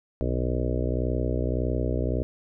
harmonic tone, 61.74 Hz, B1, in tune, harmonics 1 / 2 / 4 / 5 / 6 / 7 / 8 / 9 / 10, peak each -27 / -30 / -33 / -34 / -35 / -35 / -36 / -37 / -37 dBFS, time 0.21-2.23 s, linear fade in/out 0 ms, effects none

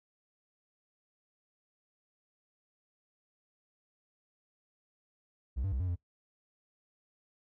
triangle tone with pitch steps, 63 / 96.9 / 64.4 / 91.5 / 87.6 Hz, B1 / G2 / C2 / F#2 / F2, +35 / -20 / -27 / -19 / +6 cents, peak -29 dBFS, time 5.56-5.96 s, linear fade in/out 20 ms, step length 80 ms, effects noise-tail reverb RT60 0.1 s tail -18 dB re dry

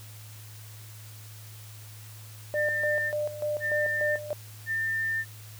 sine tone bursts, 1797 Hz, A6, 36 cents sharp, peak -26 dBFS, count 3, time 2.54-5.25 s, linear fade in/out 50 ms, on 590 ms, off 470 ms
sine tone with tremolo, 598 Hz, D5, 31 cents sharp, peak -26 dBFS, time 2.54-4.33 s, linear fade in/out 0 ms, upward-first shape square, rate 3.4 Hz, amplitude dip 70%
effects added 107 Hz sine -44 dBFS peak until 5.59 s + white hiss -50 dBFS RMS until 5.59 s

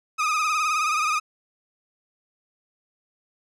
30% pulse tone with vibrato, 1244.5 Hz, D#6, in tune, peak -18 dBFS, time 0.18-1.2 s, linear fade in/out 20 ms, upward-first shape sine, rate 19 Hz, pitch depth 63 cents each way, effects low-pass 8000 Hz 12 dB/octave

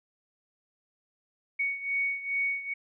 sine beating tone pair, 2230 / 2232.4 Hz, C#7 / C#7, +10 / +12 cents, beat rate 2.4 Hz, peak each -29 / -33 dBFS, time 1.59-2.74 s, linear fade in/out 10 ms, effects none

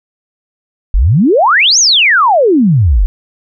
sine exponential two-way sweep, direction up then down, 39.72 to 6810 to 39.72 Hz, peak -5 dBFS, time 0.94-3.06 s, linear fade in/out 0 ms, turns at 1.79 s, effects none

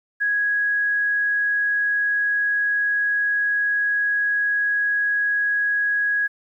sine tone, 1661.2 Hz, G#6, in tune, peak -18 dBFS, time 0.2-6.28 s, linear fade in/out 20 ms, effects 10-bit

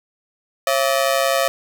sawtooth ring-modulated tone, 608 Hz, D#5, 40 cents flat, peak -9 dBFS, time 0.67-1.48 s, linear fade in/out 0 ms, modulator 65.6 Hz, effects none

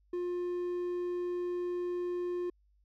triangle tone, 354.4 Hz, F4, 25 cents sharp, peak -30 dBFS, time 0.13-2.5 s, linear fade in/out 5 ms, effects added 50 Hz sine -65 dBFS peak until 2.84 s

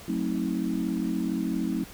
sine chord, F# diminished seventh, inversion none, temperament just, 185 / 222 / 266.4 / 319.7 Hz, F#3 / A3 / C4 / Eb4, 0 / +16 / +31 / +47 cents, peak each -31 dBFS, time 0.08-1.84 s, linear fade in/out 5 ms, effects pink hiss -46 dBFS RMS until 1.93 s

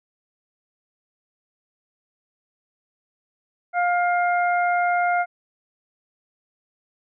harmonic tone, 706 Hz, F5, 19 cents sharp, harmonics 1 / 2 / 3, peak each -19 / -25 / -29 dBFS, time 3.73-5.26 s, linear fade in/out 50 ms, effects none

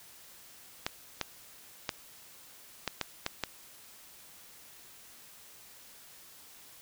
clicks, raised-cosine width 0.2 ms, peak -13 dBFS, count 7, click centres 0.865 / 1.213 / 1.892 / 2.877 / 3.013 / 3.264 / 3.437 s, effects white hiss -54 dBFS RMS until 6.81 s

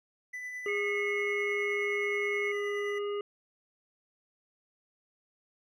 triangle tone with tremolo, 1994 Hz, B6, 16 cents sharp, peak -34 dBFS, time 0.33-2.99 s, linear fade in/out 10 ms, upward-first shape triangle, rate 9.5 Hz, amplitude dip 35%
harmonic tone, 409.6 Hz, G#4, 24 cents flat, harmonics 1 / 3 / 5 / 7, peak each -31 / -42 / -50 / -48 dBFS, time 0.66-3.21 s, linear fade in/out 2 ms
sine tone, 2173 Hz, C#7, 35 cents flat, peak -32 dBFS, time 0.68-2.52 s, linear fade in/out 5 ms
effects none

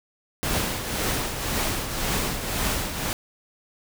pink noise with tremolo, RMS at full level -24 dBFS, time 0.43-3.13 s, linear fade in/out 0 ms, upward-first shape triangle, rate 1.9 Hz, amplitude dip 60%, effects none

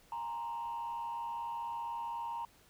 sine tone with frequency modulation, 932.3 Hz, A#5, in tune, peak -35 dBFS, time 0.12-2.45 s, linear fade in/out 2 ms, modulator 104 Hz, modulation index 0.6, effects tanh soft clip ceiling -34 dBFS + pink hiss -64 dBFS RMS until 2.69 s

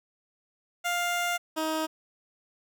15% pulse tone pair in turn, 701 / 315.6 Hz, F5 / D#4, +6 / +25 cents, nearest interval octave + major second, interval 1381 cents, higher first, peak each -20 / -21 dBFS, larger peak first, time 0.84-1.38 / 1.56-1.87 s, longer first, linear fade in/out 20 ms, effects none

